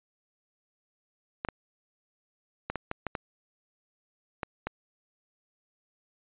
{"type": "clicks", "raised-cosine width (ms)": 0.5, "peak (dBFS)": -16, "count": 9, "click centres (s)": [1.449, 1.487, 2.7, 2.757, 2.914, 3.067, 3.152, 4.432, 4.67], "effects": ["resampled to 8000 Hz"]}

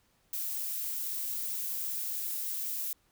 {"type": "noise", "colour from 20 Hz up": "violet", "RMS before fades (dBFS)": -35, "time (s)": [0.33, 2.93], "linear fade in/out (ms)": 2, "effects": ["pink hiss -70 dBFS RMS until 3.11 s"]}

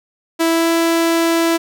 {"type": "tone with pitch glide", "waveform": "sawtooth", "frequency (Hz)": [329.6, 332.3], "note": ["E4", "E4"], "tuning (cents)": [0, 14], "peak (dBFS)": -9, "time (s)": [0.39, 1.58], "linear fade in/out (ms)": 20, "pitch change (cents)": 14, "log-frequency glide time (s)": [0.5, 0.69], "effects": []}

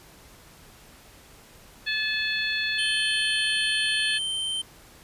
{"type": "harmonic tone", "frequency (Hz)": 864, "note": "A5", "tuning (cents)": -32, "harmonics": [2, 3, 4, 5], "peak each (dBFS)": [-28, -30, -31, -32], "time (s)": [1.86, 4.19], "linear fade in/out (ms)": 20}
{"type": "tone", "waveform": "square", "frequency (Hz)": 3112, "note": "G7", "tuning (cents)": -13, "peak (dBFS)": -27, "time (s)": [2.78, 4.62], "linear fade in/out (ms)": 10}
{"effects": ["pink hiss -51 dBFS RMS until 5.03 s", "resampled to 32000 Hz"]}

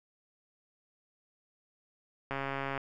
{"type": "click train", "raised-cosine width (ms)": 0.5, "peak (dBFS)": -20, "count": 65, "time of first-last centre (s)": [2.31, 2.777], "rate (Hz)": 137, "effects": []}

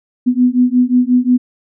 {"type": "beating tone pair", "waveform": "sine", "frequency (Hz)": [246, 251.6], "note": ["B3", "B3"], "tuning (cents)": [-7, 32], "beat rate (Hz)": 5.6, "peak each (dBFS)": -12, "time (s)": [0.26, 1.38], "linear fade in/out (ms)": 20, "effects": []}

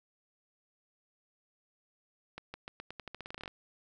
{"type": "accelerating click train", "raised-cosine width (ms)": 0.3, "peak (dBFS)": -26, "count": 17, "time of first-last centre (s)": [2.38, 3.478], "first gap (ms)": 160, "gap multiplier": 0.87, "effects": []}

